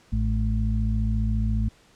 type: harmonic tone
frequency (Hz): 54.5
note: A1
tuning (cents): -16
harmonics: 1 / 2 / 4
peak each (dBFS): -23 / -26 / -29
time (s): 0.12-1.69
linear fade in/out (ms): 10
effects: pink hiss -57 dBFS RMS until 1.95 s + low-pass 8000 Hz 12 dB/octave